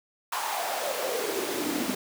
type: noise with high-pass filter sweep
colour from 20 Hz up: pink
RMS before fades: -30 dBFS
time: 0.32-1.95 s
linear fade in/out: 5 ms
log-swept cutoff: 970 to 230 Hz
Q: 4.3
effects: none